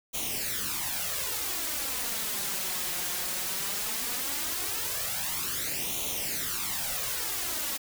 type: noise with flanger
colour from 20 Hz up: white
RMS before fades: -32 dBFS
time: 0.13-7.78 s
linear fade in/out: 20 ms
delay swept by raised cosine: 0.3 to 5.6 ms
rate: 0.17 Hz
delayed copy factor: +0.7
effects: none